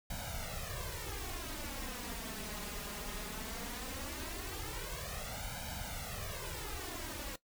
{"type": "noise with flanger", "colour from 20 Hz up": "pink", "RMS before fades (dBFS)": -42, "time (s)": [0.1, 7.36], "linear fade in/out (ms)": 5, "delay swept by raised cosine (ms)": [1.3, 4.9], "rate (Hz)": 0.18, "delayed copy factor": 0.9, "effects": ["noise-tail reverb RT60 0.1 s tail -18 dB re dry"]}